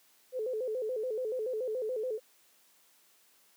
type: tone with vibrato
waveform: sine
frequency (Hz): 470.6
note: A#4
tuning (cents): +16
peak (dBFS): -31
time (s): 0.32-2.2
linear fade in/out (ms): 50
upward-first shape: square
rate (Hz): 7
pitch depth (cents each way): 140
effects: white hiss -65 dBFS RMS until 3.56 s + high-pass 200 Hz 12 dB/octave